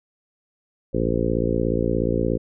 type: harmonic tone with a mistuned harmonic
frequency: 56.9 Hz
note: A#1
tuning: 41 cents flat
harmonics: 1 / 2 / 3 / 4 / 5 / 6 / 7 / 8 / 9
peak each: -28 / -28 / -28 / -28 / -28 / -28 / -28 / -28 / -28 dBFS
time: 0.93-2.38 s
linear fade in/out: 20 ms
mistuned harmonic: 1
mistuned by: -140 cents
effects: none